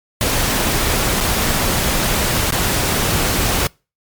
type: noise with dropouts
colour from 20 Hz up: pink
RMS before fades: -17 dBFS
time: 0.21-3.67 s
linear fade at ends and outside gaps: 1 ms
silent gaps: 1.204-1.208 / 2.507-2.522 s
effects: noise-tail reverb RT60 0.3 s tail -26 dB re dry + MP3 96 kbps